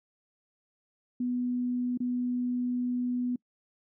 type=tone with dropouts; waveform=sine; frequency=246.9 Hz; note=B3; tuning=in tune; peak=-27 dBFS; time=1.2-3.36 s; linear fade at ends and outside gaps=5 ms; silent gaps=1.975-2.002 s; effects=noise-tail reverb RT60 0.1 s tail -25 dB re dry